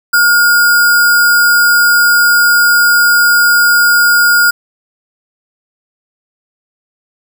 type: tone with sample-and-hold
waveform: sine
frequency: 1428 Hz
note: F6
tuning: 38 cents sharp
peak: -5 dBFS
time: 0.13-4.51 s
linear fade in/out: 10 ms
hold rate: 6300 Hz
effects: none